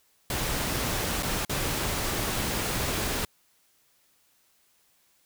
pink noise with dropouts, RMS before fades -29 dBFS, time 0.3-3.25 s, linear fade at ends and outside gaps 2 ms, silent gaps 1.226-1.23 / 1.45-1.495 s, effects white hiss -66 dBFS RMS until 5.25 s

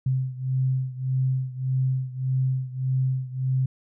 sine beating tone pair, 130 / 131.7 Hz, C3 / C3, -11 / +12 cents, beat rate 1.7 Hz, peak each -24 / -27 dBFS, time 0.06-3.66 s, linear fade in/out 5 ms, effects none

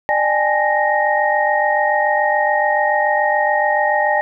sine tone cluster, 600 / 805 / 852 / 1865 Hz, D5 / G5 / G#5 / A#6, +37 / +46 / +44 / 0 cents, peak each -19 dBFS, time 0.09-4.21 s, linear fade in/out 0 ms, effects none

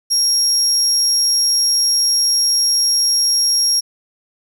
35% pulse tone, 5588 Hz, F8, in tune, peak -10 dBFS, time 0.1-3.81 s, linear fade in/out 20 ms, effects none

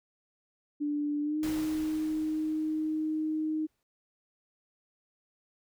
sine tone with pitch glide, 293.7 to 311.2 Hz, D4 to D#4, 0 to 0 cents, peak -28 dBFS, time 0.8-3.67 s, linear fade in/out 20 ms, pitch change +100 cents, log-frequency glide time 1.22-1.44 s
pink noise with exponential decay, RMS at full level -40 dBFS, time 1.43-3.83 s, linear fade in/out 1 ms, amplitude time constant 520 ms
effects none

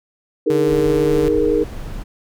sine chord, D# suspended fourth, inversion none, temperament just, 311.1 / 414.8 / 466.7 Hz, D#4 / G#4 / A#4, 0 / -2 / +2 cents, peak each -19 / -18 / -17 dBFS, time 0.46-1.64 s, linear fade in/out 10 ms
sawtooth tone, 146.83 Hz, D3, in tune, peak -19 dBFS, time 0.5-1.28 s, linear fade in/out 0 ms
brown noise, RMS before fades -28 dBFS, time 0.67-2.04 s, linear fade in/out 20 ms
effects none

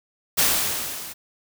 white noise with level ramp, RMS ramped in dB -17 to -37 dBFS, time 0.37-1.14 s, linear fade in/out 20 ms, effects none

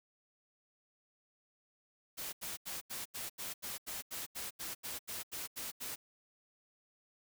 white noise bursts, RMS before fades -42 dBFS, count 16, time 2.17-5.96 s, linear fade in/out 20 ms, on 160 ms, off 82 ms, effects none

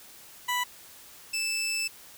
20% pulse tone pair in turn, 987.8 / 2637 Hz, B5 / E7, 0 / 0 cents, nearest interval octave + perfect fourth, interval 1700 cents, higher second, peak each -21 / -23 dBFS, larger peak first, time 0.48-0.64 / 1.33-1.88 s, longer second, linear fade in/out 10 ms, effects white hiss -50 dBFS RMS until 2.17 s

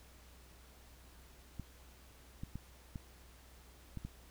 clicks, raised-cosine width 5 ms, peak -30 dBFS, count 6, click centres 1.597 / 2.435 / 2.556 / 2.958 / 3.973 / 4.05 s, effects added 62 Hz sine -59 dBFS peak until 4.3 s + pink hiss -62 dBFS RMS until 4.3 s

